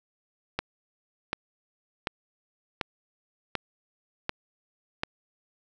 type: click train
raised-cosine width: 0.3 ms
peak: -11 dBFS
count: 7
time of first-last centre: 0.59-5.034 s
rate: 1.35 Hz
effects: none